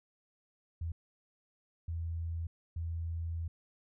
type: tone bursts at uneven times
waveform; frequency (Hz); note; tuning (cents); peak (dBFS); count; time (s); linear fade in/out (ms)
sine; 83.1; E2; +15; -34; 3; 0.81-0.92 / 1.88-2.47 / 2.76-3.48; 5
effects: none